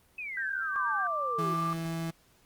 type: exponential sweep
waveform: sine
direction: down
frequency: 2598 to 353.1 Hz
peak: -35 dBFS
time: 0.18-1.54 s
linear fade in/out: 5 ms
type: tone with vibrato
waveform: sine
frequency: 1568 Hz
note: G6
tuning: in tune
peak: -31 dBFS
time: 0.37-1.07 s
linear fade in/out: 2 ms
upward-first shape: sine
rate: 8.2 Hz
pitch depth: 35 cents each way
type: tone with pitch glide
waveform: sine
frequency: 1174.7 to 1182.2 Hz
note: D6 to D6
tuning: 0 to +11 cents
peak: -29 dBFS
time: 0.76-1.73 s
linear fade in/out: 0 ms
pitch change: +11 cents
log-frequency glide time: 0.96-1.62 s
type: tone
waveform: 35% pulse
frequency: 164.81 Hz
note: E3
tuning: in tune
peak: -30 dBFS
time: 1.38-2.11 s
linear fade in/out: 10 ms
effects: pink hiss -64 dBFS RMS until 2.45 s + Opus 32 kbps